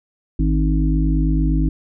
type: harmonic tone with a mistuned harmonic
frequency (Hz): 51.91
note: G#1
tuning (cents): 0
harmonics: 1 / 3 / 5 / 6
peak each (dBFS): -16 / -21 / -23 / -24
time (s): 0.39-1.69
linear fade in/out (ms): 5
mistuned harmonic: 5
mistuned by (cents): +21
effects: none